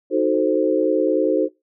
sine chord, D# diminished seventh, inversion none, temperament equal, 311.1 / 370 / 440 / 523.3 Hz, D#4 / F#4 / A4 / C5, 0 / 0 / 0 / 0 cents, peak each -21 dBFS, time 0.1-1.49 s, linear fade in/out 50 ms, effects noise-tail reverb RT60 0.2 s tail -20 dB re dry

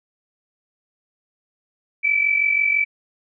sine tone pair together, 2303 / 2349 Hz, D7 / D7, -34 / 0 cents, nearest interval unison, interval 34 cents, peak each -17 / -22 dBFS, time 2.03-2.85 s, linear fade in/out 20 ms, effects none

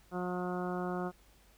harmonic tone, 180 Hz, F#3, 47 cents flat, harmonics 1 / 2 / 3 / 4 / 5 / 6 / 7 / 8, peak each -37 / -38 / -44 / -41 / -48 / -47 / -45 / -48 dBFS, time 0.11-1.12 s, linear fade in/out 50 ms, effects added 50 Hz sine -63 dBFS peak until 1.57 s + pink hiss -65 dBFS RMS until 1.57 s

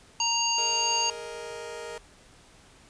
harmonic tone, 932.3 Hz, A#5, in tune, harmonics 1 / 3 / 5 / 7, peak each -29 / -29 / -29 / -29 dBFS, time 0.2-1.1 s, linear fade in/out 2 ms
sawtooth chord, Ab suspended second, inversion none, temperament just, 415.3 / 467.2 / 623 Hz, Ab4 / Bb4 / Eb5, 0 / +4 / +2 cents, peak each -40 / -34 / -38 dBFS, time 0.58-1.98 s, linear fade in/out 2 ms
effects pink hiss -55 dBFS RMS until 2.89 s + resampled to 22050 Hz

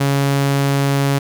sawtooth tone, 139.3 Hz, C#3, 9 cents sharp, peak -10 dBFS, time 0-1.19 s, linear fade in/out 10 ms, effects none

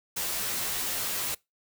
white noise with comb filter, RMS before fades -31 dBFS, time 0.16-1.35 s, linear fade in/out 10 ms, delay 13 ms, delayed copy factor -0.9, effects noise-tail reverb RT60 0.2 s tail -23 dB re dry

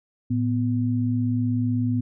sine tone pair together, 111.99 / 248.1 Hz, A2 / B3, +31 / +8 cents, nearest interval octave + major second, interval 1377 cents, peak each -23 dBFS, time 0.3-2.01 s, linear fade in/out 10 ms, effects none

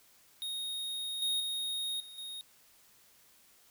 square tone with level steps, 3729 Hz, A#7, in tune, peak -36 / -30 / -34 / -48 / -41 dBFS, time 0.42-2.41 s, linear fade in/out 0 ms, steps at 1.22 / 1.4 / 2 / 2.18 s, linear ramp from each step 2 ms, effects white hiss -63 dBFS RMS until 3.7 s

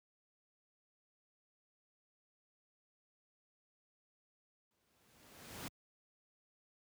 pink noise with exponential growth, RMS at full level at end -44 dBFS, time 4.71-5.68 s, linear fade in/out 0 ms, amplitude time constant 210 ms, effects high-pass 80 Hz 12 dB/octave

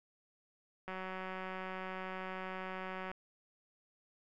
click train, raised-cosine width 0.5 ms, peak -28 dBFS, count 419, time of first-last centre 0.88-3.115 s, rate 187 Hz, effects none

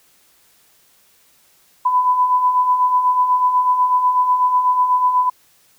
sine beating tone pair, 993 / 1001.1 Hz, B5 / B5, +9 / +23 cents, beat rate 8.1 Hz, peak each -22 / -13 dBFS, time 1.85-5.3 s, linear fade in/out 10 ms, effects white hiss -55 dBFS RMS until 5.78 s

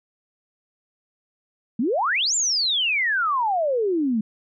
sine exponential two-way sweep, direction up then down, 207.5 to 7459 to 207.5 Hz, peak -19 dBFS, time 1.79-4.21 s, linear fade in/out 5 ms, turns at 2.35 s, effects none

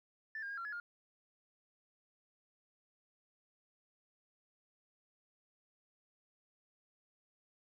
sine tone with pitch steps, 1763 / 1612 / 1628 / 1371 / 1696 / 1414 Hz, A6 / G6 / G#6 / F6 / G#6 / F6, +3 / +48 / -35 / -32 / +36 / +21 cents, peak -39 dBFS, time 0.35-0.8 s, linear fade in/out 2 ms, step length 75 ms, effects tanh soft clip ceiling -36 dBFS + 13-bit

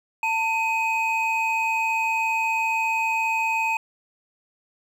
triangle tone pair together, 896.3 / 2517 Hz, A5 / D#7, +32 / +19 cents, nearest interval octave + tritone, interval 1787 cents, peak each -22 dBFS, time 0.23-3.77 s, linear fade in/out 2 ms, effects none

